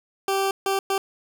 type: tone bursts at uneven times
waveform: 20% pulse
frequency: 389.7 Hz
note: G4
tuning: 10 cents flat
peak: -16 dBFS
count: 3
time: 0.28-0.51 / 0.66-0.79 / 0.9-0.98 s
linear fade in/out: 2 ms
effects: none